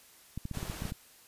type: clicks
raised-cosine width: 5 ms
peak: -24 dBFS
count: 9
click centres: 0.376 / 0.454 / 0.513 / 0.573 / 0.629 / 0.699 / 0.821 / 0.854 / 0.921 s
type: noise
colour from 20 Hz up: pink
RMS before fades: -43 dBFS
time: 0.53-0.92 s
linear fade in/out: 20 ms
effects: white hiss -58 dBFS RMS until 1.27 s + resampled to 32000 Hz